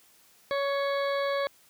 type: harmonic tone with a mistuned harmonic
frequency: 559 Hz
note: C#5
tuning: 14 cents sharp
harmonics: 1 / 2 / 3 / 4 / 6 / 7 / 8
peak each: -27 / -33 / -37 / -39 / -43 / -44 / -45 dBFS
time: 0.51-1.47 s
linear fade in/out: 0 ms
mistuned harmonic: 4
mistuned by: -24 cents
effects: white hiss -60 dBFS RMS until 1.69 s + high-pass 60 Hz 12 dB/octave